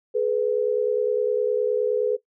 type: tone pair together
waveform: sine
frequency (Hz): 425.2 / 494.9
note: G#4 / B4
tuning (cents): +41 / +4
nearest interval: minor third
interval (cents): 263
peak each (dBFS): -22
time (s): 0.14-2.17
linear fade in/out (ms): 20
effects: noise-tail reverb RT60 0.1 s tail -17 dB re dry